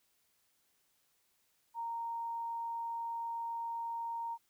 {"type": "tone", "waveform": "sine", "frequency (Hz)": 927, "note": "A#5", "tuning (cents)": -10, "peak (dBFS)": -36, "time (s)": [1.74, 4.38], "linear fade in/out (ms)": 50, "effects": ["white hiss -75 dBFS RMS until 4.49 s"]}